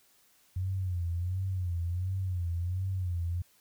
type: tone with vibrato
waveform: sine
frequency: 90.1 Hz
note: F#2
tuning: 45 cents flat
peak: -29 dBFS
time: 0.56-3.42 s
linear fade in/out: 5 ms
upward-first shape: sine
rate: 1.4 Hz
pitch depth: 100 cents each way
effects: white hiss -65 dBFS RMS until 3.6 s